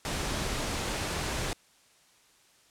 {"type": "noise", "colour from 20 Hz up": "pink", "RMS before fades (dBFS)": -32, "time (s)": [0.05, 1.53], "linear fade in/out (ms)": 0, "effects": ["white hiss -62 dBFS RMS until 2.7 s", "low-pass 9000 Hz 12 dB/octave"]}